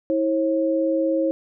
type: tone pair together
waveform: sine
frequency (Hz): 323.6 / 540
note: E4 / C#5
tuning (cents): -32 / -45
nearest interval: major sixth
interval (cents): 887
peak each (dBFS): -21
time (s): 0.1-1.31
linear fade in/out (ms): 0
effects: none